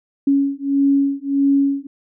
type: beating tone pair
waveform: sine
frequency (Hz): 277.2 / 278.8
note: C#4 / C#4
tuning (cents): 0 / +10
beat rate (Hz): 1.6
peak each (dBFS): -17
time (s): 0.27-1.87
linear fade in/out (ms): 5
effects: none